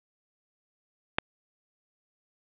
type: click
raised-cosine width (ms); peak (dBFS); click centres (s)
0.3; -6; 1.185
effects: resampled to 8000 Hz + 7-bit